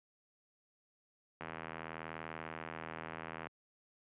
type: click train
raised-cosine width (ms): 0.5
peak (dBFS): -27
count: 167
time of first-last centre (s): 1.41-3.47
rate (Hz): 80.6
effects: high-pass 100 Hz 12 dB/octave + resampled to 8000 Hz